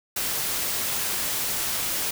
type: noise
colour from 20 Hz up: white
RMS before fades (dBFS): -27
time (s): 0.16-2.11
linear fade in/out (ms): 5
effects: none